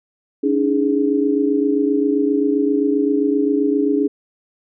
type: chord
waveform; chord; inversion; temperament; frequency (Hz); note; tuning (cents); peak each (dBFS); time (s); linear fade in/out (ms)
sine; C# suspended second; none; equal with one note detuned; 283.5 / 311.1 / 415.3; C#4 / D#4 / G#4; +39 / 0 / 0; -17 / -21 / -19; 0.43-4.08; 10
effects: none